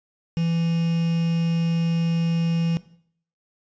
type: tone with quantisation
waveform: triangle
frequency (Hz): 166.6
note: E3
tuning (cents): +19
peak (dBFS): -18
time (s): 0.37-2.77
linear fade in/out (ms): 0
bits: 6
effects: noise-tail reverb RT60 0.6 s tail -17 dB re dry + resampled to 16000 Hz